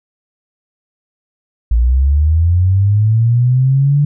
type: linear sweep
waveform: sine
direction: up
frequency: 55.3 to 146.83 Hz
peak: -8 dBFS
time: 1.71-4.05 s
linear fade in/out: 5 ms
effects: none